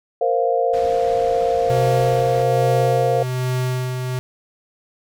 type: chord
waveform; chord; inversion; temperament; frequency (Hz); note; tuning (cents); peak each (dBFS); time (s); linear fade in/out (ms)
sine; Bb suspended second; none; equal; 466.2 / 523.3 / 698.5; Bb4 / C5 / F5; 0 / 0 / 0; -20; 0.21-3.23; 5
type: low-pass noise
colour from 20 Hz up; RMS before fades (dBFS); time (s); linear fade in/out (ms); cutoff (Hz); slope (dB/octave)
pink; -36; 0.73-2.43; 10; 5700; 12
type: tone with tremolo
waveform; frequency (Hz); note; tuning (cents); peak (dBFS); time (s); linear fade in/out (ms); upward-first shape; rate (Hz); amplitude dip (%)
square; 127.3; C3; -47; -19; 1.7-4.19; 0; sine; 1.2; 40
effects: none